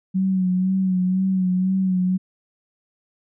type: tone with vibrato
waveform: sine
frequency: 186.5 Hz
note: F#3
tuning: 14 cents sharp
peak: -17 dBFS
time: 0.14-2.18 s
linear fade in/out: 20 ms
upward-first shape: sine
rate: 2 Hz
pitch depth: 39 cents each way
effects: none